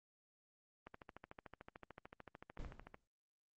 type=click train; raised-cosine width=0.5 ms; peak=-36 dBFS; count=29; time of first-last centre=0.87-2.944 s; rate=13.5 Hz
type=noise with exponential decay; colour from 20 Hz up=brown; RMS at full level=-44 dBFS; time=2.59-3.05 s; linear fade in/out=1 ms; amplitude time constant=100 ms
effects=Opus 24 kbps